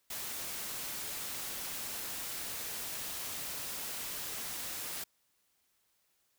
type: noise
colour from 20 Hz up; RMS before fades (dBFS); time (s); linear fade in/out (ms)
white; -40; 0.1-5.04; 5
effects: white hiss -75 dBFS RMS until 6.38 s